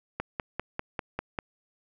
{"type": "click train", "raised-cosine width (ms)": 0.5, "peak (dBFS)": -15, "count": 7, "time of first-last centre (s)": [0.2, 1.388], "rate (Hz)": 5.05, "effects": []}